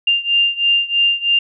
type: beating tone pair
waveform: sine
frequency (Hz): 2794 / 2797.1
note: F7 / F7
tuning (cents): 0 / +2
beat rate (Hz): 3.1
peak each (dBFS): -15 / -17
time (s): 0.07-1.39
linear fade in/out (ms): 5
effects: none